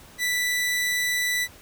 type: tone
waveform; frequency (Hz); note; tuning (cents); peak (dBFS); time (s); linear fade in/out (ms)
sawtooth; 1975.5; B6; 0; -19; 0.18-1.48; 50
effects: pink hiss -49 dBFS RMS until 1.61 s